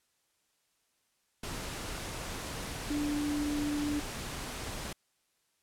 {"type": "tone in noise", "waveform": "sine", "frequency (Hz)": 293.7, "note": "D4", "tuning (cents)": 0, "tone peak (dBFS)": -30, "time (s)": [2.9, 4], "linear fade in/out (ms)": 5, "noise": "pink", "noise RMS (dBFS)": -39, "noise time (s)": [1.43, 4.93], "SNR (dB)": 6, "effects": ["white hiss -75 dBFS RMS until 5.62 s", "low-pass 11000 Hz 12 dB/octave"]}